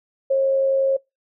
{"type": "tone with amplitude modulation", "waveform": "sine", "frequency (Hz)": 540, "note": "C#5", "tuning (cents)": -45, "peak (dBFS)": -14, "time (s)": [0.3, 0.97], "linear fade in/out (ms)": 10, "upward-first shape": "sine", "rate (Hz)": 91.2, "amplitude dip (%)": 25, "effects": ["noise-tail reverb RT60 0.2 s tail -25 dB re dry"]}